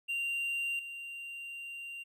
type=tone with level steps; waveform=triangle; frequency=2773 Hz; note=F7; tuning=13 cents flat; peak=-30 / -39 dBFS; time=0.08-2.04 s; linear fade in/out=20 ms; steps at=0.79 s; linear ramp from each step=2 ms; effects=none